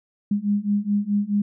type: beating tone pair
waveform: sine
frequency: 202.2 / 206.9 Hz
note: G#3 / G#3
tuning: -46 / -6 cents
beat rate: 4.7 Hz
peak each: -23 / -22 dBFS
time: 0.31-1.42 s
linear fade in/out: 5 ms
effects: none